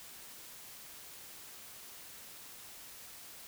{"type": "silence", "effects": ["white hiss -51 dBFS RMS until 3.47 s"]}